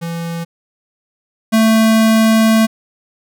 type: tone pair in turn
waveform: square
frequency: 168 / 221.9 Hz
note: E3 / A3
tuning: +33 / +15 cents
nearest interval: perfect fourth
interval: 482 cents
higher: second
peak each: -21 / -9 dBFS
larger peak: second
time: 0.01-0.45 / 1.52-2.67 s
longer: second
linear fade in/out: 20 ms
effects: none